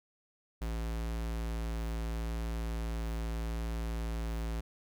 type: tone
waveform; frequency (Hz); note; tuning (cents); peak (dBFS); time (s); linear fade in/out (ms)
square; 56.2; A1; +37; -34; 0.61-4.61; 10
effects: none